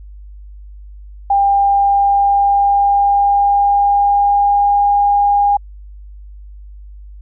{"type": "tone with pitch glide", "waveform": "sine", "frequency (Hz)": [798, 811.9], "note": ["G5", "G#5"], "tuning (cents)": [31, -39], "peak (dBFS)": -9, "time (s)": [1.3, 5.57], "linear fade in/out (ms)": 5, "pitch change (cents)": 30, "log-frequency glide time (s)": [1.46, 4.9], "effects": ["added 50 Hz sine -32 dBFS peak until 7.21 s"]}